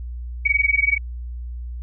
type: tone with amplitude modulation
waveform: sine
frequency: 2257 Hz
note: C#7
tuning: 31 cents sharp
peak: -12 dBFS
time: 0.45-0.98 s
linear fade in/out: 10 ms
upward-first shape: sine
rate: 21.2 Hz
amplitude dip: 95%
effects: added 60 Hz sine -28 dBFS peak until 1.82 s